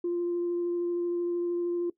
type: tone with vibrato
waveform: sine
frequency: 347.9 Hz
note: F4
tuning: 7 cents flat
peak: -25 dBFS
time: 0.04-1.9 s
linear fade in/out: 5 ms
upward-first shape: sine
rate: 13 Hz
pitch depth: 9 cents each way
effects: noise-tail reverb RT60 0.1 s tail -19 dB re dry + tanh soft clip ceiling -23 dBFS